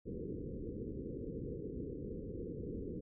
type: low-pass noise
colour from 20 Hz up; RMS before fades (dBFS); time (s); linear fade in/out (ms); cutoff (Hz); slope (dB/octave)
white; -43; 0.05-3.01; 20; 490; 96
effects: none